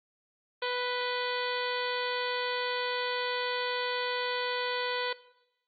harmonic tone with a mistuned harmonic, 493.9 Hz, B4, in tune, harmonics 1 / 2 / 3 / 4 / 5 / 6 / 7 / 8 / 9, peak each -33 / -36 / -38 / -39 / -40 / -41 / -41 / -42 / -43 dBFS, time 0.62-5.13 s, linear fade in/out 5 ms, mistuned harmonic 6, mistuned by +68 cents, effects noise-tail reverb RT60 0.9 s tail -19 dB re dry + Opus 24 kbps

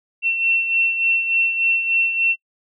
sine beating tone pair, 2705 / 2708.4 Hz, E7 / E7, +44 / +46 cents, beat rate 3.4 Hz, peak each -17 / -25 dBFS, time 0.22-2.36 s, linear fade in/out 50 ms, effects noise-tail reverb RT60 0.1 s tail -23 dB re dry

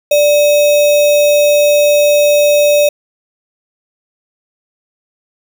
sine tone with sample-and-hold, 587.3 Hz, D5, in tune, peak -6 dBFS, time 0.11-2.89 s, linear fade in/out 5 ms, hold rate 3150 Hz, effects none

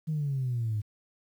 sine exponential sweep, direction down, 160 to 103.2 Hz, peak -26 dBFS, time 0.07-0.82 s, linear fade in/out 20 ms, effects tanh soft clip ceiling -23 dBFS + 10-bit

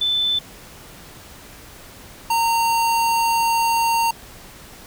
sine / square tone pair in turn, 3520 / 920.6 Hz, A7 / A#5, 0 / -22 cents, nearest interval octave + major seventh, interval 2322 cents, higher first, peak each -17 dBFS, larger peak neither, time 0.01-0.39 / 2.3-4.11 s, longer second, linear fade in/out 5 ms, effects pink hiss -42 dBFS RMS until 4.86 s

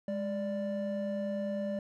triangle tone pair together, 205.7 / 587.3 Hz, G#3 / D5, -16 / 0 cents, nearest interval octave + tritone, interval 1816 cents, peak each -32 / -32 dBFS, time 0.08-1.79 s, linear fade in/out 2 ms, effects tanh soft clip ceiling -23 dBFS

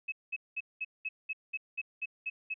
sine tone bursts, 2578 Hz, E7, 39 cents flat, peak -32 dBFS, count 11, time 0.08-2.542 s, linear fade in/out 10 ms, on 42 ms, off 200 ms, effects none

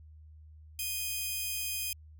5% pulse tone pair together, 2486 / 3181 Hz, D#7 / G7, -2 / +25 cents, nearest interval major third, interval 427 cents, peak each -25 / -29 dBFS, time 0.79-1.93 s, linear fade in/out 2 ms, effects added 77 Hz sine -50 dBFS peak until 2.19 s

